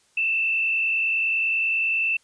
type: tone with frequency modulation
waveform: sine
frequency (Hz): 2660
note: E7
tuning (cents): +15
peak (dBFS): -20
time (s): 0.17-2.17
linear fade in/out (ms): 5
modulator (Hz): 50.2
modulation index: 1.1
effects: white hiss -62 dBFS RMS until 2.23 s + resampled to 22050 Hz